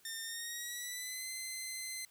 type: tone with pitch glide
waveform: 10% pulse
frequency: 1813 to 2059 Hz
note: A#6 to C7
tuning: -49 to -28 cents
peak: -31 dBFS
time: 0.05-2.05 s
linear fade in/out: 2 ms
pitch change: +221 cents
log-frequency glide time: 0.22-1.27 s
effects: white hiss -66 dBFS RMS until 2.1 s